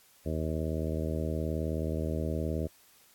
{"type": "harmonic tone", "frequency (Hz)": 79, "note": "D#2", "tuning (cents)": 27, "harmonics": [1, 2, 3, 4, 5, 6, 7, 8], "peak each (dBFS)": [-33, -36, -38, -39, -40, -41, -41, -42], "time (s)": [0.25, 2.68], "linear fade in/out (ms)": 20, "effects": ["white hiss -61 dBFS RMS until 3.14 s", "AAC 64 kbps"]}